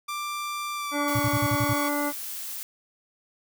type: tone with pitch glide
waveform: sawtooth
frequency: 1181 to 1123.8 Hz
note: D6 to C#6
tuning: +9 to +23 cents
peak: -26 dBFS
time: 0.08-1.89 s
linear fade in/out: 10 ms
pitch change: -86 cents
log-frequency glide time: 0.75-1.23 s
type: harmonic tone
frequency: 290.4 Hz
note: D4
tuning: 19 cents flat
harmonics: 1 / 2 / 3 / 4 / 5 / 7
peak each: -28 / -31 / -33 / -34 / -35 / -36 dBFS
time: 0.91-2.13 s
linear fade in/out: 50 ms
type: noise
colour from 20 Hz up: blue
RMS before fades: -35 dBFS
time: 1.08-2.63 s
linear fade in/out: 0 ms
type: tone bursts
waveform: sine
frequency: 116.54 Hz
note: A#2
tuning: in tune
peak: -23 dBFS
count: 7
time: 1.15-1.735 s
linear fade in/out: 5 ms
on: 45 ms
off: 45 ms
effects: none